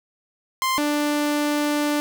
sawtooth tone pair in turn, 1046.5 / 294.8 Hz, C6 / D4, 0 / +7 cents, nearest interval octave + minor seventh, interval 2193 cents, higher first, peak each -16 dBFS, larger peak neither, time 0.62-0.78 / 0.78-2 s, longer second, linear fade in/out 0 ms, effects none

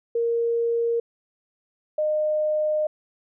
sine tone pair in turn, 466.2 / 611.5 Hz, A#4 / D#5, 0 / -30 cents, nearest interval perfect fourth, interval 470 cents, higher second, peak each -20 dBFS, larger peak neither, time 0.15-1 / 1.98-2.87 s, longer second, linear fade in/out 5 ms, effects none

